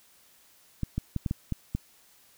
clicks, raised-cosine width 5 ms, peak -16 dBFS, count 7, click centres 0.833 / 0.98 / 1.163 / 1.262 / 1.311 / 1.523 / 1.75 s, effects white hiss -60 dBFS RMS until 2.37 s

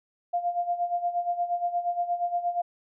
sine tone with tremolo, 700 Hz, F5, 4 cents sharp, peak -22 dBFS, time 0.33-2.62 s, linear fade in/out 10 ms, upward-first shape sine, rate 8.5 Hz, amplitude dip 75%, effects none

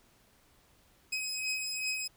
20% pulse beating tone pair, 2532 / 2534.6 Hz, D#7 / D#7, +30 / +31 cents, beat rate 2.6 Hz, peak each -33 / -30 dBFS, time 1.12-2.08 s, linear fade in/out 10 ms, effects pink hiss -65 dBFS RMS until 2.16 s

